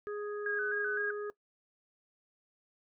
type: harmonic tone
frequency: 415.3 Hz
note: G#4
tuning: in tune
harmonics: 1 / 3 / 4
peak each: -36 / -46 / -48 dBFS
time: 0.07-1.3 s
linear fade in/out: 0 ms
type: tone with vibrato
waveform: sine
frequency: 1568 Hz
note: G6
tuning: in tune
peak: -32 dBFS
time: 0.46-1.11 s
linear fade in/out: 2 ms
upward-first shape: square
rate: 3.9 Hz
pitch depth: 71 cents each way
effects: noise-tail reverb RT60 0.1 s tail -19 dB re dry